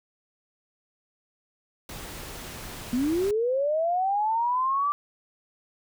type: noise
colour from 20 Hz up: pink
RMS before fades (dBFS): -39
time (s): 1.89-3.31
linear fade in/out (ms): 2
type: linear sweep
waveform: sine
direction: up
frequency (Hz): 234.6 to 1174.7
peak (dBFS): -22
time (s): 2.93-4.92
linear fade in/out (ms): 0
effects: none